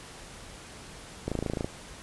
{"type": "click train", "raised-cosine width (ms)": 2, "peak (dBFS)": -16, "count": 11, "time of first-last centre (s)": [1.28, 1.645], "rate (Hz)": 27.4, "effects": ["pink hiss -46 dBFS RMS until 2.02 s", "resampled to 24000 Hz"]}